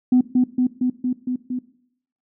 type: tone with echo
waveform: sine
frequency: 251.2 Hz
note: B3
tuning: 30 cents sharp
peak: -10 dBFS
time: 0.12-0.21 s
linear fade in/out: 5 ms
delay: 230 ms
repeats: 6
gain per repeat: -2 dB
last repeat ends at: 1.59 s
effects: noise-tail reverb RT60 0.7 s tail -18 dB re dry + tanh soft clip ceiling -8 dBFS